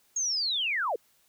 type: linear sweep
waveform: sine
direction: down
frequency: 6645 to 392 Hz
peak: -26 dBFS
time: 0.16-0.96 s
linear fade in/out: 5 ms
effects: white hiss -66 dBFS RMS until 1.28 s